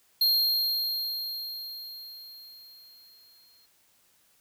square tone with exponential decay, 4219 Hz, C8, 14 cents sharp, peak -20 dBFS, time 0.21-3.66 s, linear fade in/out 5 ms, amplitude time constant 750 ms, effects white hiss -65 dBFS RMS until 4.4 s

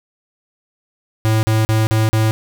square tone bursts, 110 Hz, A2, in tune, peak -13 dBFS, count 5, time 1.25-2.31 s, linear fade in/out 0 ms, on 180 ms, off 40 ms, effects none

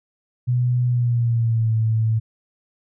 sine tone with pitch glide, 123.47 to 111.28 Hz, B2 to A2, 0 to +20 cents, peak -16 dBFS, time 0.47-2.2 s, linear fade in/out 20 ms, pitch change -180 cents, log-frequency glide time 0.86-1.73 s, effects none

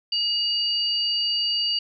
sine tone pair together, 2877 / 4633 Hz, F#7 / D8, -49 / -24 cents, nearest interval minor sixth, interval 825 cents, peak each -25 / -23 dBFS, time 0.12-1.79 s, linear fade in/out 5 ms, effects none

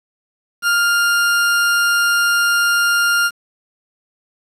40% pulse tone, 1403 Hz, F6, 8 cents sharp, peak -12 dBFS, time 0.62-3.31 s, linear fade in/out 50 ms, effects resampled to 32000 Hz + 7-bit

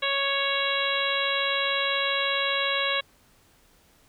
harmonic tone, 554.4 Hz, C#5, in tune, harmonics 1 / 2 / 3 / 4 / 5 / 6 / 7, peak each -31 / -31 / -31 / -31 / -31 / -31 / -31 dBFS, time 0.02-3.01 s, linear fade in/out 10 ms, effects pink hiss -60 dBFS RMS until 4.08 s

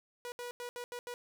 sawtooth tone bursts at uneven times, 485.9 Hz, B4, 28 cents flat, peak -36 dBFS, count 6, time 0.25-0.32 / 0.39-0.51 / 0.6-0.69 / 0.76-0.84 / 0.92-0.99 / 1.07-1.14 s, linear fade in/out 0 ms, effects none

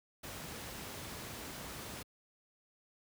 pink noise, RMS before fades -45 dBFS, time 0.23-2.03 s, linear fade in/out 10 ms, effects high-pass 60 Hz 12 dB/octave

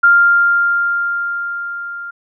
sine tone with level ramp, 1396.9 Hz, F6, in tune, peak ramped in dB -5 to -25 dBFS, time 0.03-2.11 s, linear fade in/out 10 ms, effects none

